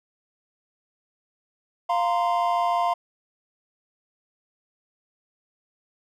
triangle chord, F suspended fourth, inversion none, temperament equal with one note detuned, 698.5 / 932.3 / 1038.1 Hz, F5 / Bb5 / C6, 0 / 0 / -14 cents, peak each -21 / -25 / -24 dBFS, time 1.89-2.94 s, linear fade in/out 10 ms, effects none

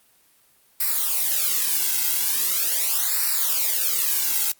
blue noise with flanger, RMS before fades -22 dBFS, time 0.8-4.52 s, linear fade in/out 5 ms, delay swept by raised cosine 0.3 to 1.7 ms, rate 0.41 Hz, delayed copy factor -0.8, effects white hiss -59 dBFS RMS until 4.59 s + Opus 24 kbps

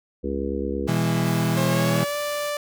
harmonic tone, 68.9 Hz, C#2, 10 cents flat, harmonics 1 / 3 / 4 / 5 / 6 / 7, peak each -31 / -31 / -31 / -31 / -31 / -31 dBFS, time 0.23-0.89 s, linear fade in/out 20 ms
35% pulse chord, E major, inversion second, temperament equal with one note detuned, 123.47 / 164.81 / 203.6 Hz, B2 / E3 / G#3, 0 / 0 / -34 cents, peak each -23 / -21 / -25 dBFS, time 0.87-2.05 s, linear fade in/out 20 ms
white noise, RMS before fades -41 dBFS, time 1.24-2.51 s, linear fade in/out 20 ms
sawtooth tone with pitch glide, 535 to 586.8 Hz, C5 to D5, +38 to -2 cents, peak -21 dBFS, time 1.57-2.57 s, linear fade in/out 2 ms, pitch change +160 cents, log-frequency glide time 1.67-2.16 s
effects none

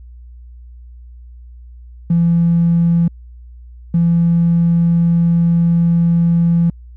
triangle tone pair in turn, 169.3 / 169.3 Hz, E3 / E3, +46 / +46 cents, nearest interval unison, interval 0 cents, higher neither, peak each -6 / -6 dBFS, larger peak neither, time 2.1-3.08 / 3.94-6.7 s, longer second, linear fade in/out 5 ms, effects tanh soft clip ceiling -7 dBFS + added 60 Hz sine -34 dBFS peak until 6.96 s

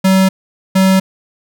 square tone pair in turn, 190 / 190 Hz, F#3 / F#3, +46 / +46 cents, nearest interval unison, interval 0 cents, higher neither, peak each -8 dBFS, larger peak neither, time 0.04-0.29 / 0.75-1 s, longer neither, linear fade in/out 10 ms, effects none

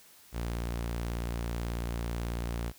sawtooth tone, 58.27 Hz, A#1, in tune, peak -28 dBFS, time 0.32-2.73 s, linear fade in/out 50 ms, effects white hiss -57 dBFS RMS until 2.78 s

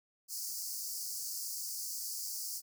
pink high-pass noise, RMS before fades -40 dBFS, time 0.28-2.62 s, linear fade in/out 50 ms, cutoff 4600 Hz, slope 96 dB/octave, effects none

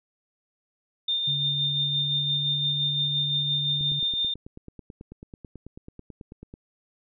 sine tone with tremolo, 3617 Hz, A7, 47 cents sharp, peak -22 dBFS, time 1.08-4.34 s, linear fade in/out 5 ms, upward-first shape sine, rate 5.8 Hz, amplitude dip 35%
sine tone with pitch glide, 143 to 145.16 Hz, D3 to D3, -46 to -20 cents, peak -30 dBFS, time 1.27-4 s, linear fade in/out 10 ms, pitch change +26 cents, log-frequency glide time 1.45-2.64 s
click train, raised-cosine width 3 ms, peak -28 dBFS, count 26, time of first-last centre 3.81-6.539 s, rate 9.16 Hz
effects none

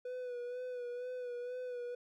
triangle tone with vibrato, 493.9 Hz, B4, in tune, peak -37 dBFS, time 0.05-1.95 s, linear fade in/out 5 ms, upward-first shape sine, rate 2.1 Hz, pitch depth 37 cents each way, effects none

